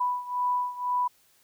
sine beating tone pair, 987.8 / 989.8 Hz, B5 / B5, 0 / +4 cents, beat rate 2 Hz, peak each -27 / -30 dBFS, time 0-1.08 s, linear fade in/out 10 ms, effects white hiss -63 dBFS RMS until 1.43 s

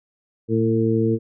harmonic tone with a mistuned harmonic, 112.5 Hz, A2, 39 cents sharp, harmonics 1 / 2 / 3 / 4, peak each -22 / -22 / -22 / -22 dBFS, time 0.48-1.19 s, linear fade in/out 50 ms, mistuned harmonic 1, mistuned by +34 cents, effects none

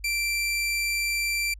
sawtooth tone, 2349 Hz, D7, in tune, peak -21 dBFS, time 0.04-1.54 s, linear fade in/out 5 ms, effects added 50 Hz sine -41 dBFS peak until 1.59 s + resampled to 32000 Hz

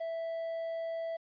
triangle tone with quantisation, 659.3 Hz, E5, in tune, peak -32 dBFS, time 0-1.17 s, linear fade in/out 10 ms, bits 10, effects resampled to 11025 Hz

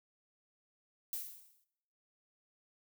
violet noise with exponential decay, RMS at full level -37 dBFS, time 1.13-1.64 s, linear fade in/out 0 ms, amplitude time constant 110 ms, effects noise-tail reverb RT60 0.8 s tail -19 dB re dry

